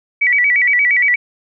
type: tone with vibrato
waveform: sine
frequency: 2110 Hz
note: C7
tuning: 14 cents sharp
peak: -10 dBFS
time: 0.21-1.16 s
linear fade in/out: 10 ms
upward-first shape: square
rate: 8.6 Hz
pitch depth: 130 cents each way
effects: none